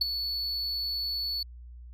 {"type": "tone with ADSR envelope", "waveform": "triangle", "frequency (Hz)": 4435, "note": "C#8", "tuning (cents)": 0, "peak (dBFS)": -18, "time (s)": [0.01, 1.43], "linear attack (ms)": 6, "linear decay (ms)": 14, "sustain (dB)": -10, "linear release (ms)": 4, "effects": ["added 60 Hz sine -43 dBFS peak until 1.93 s"]}